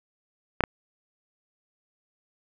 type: clicks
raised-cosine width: 0.5 ms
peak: -6 dBFS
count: 2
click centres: 0.607 / 0.638 s
effects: none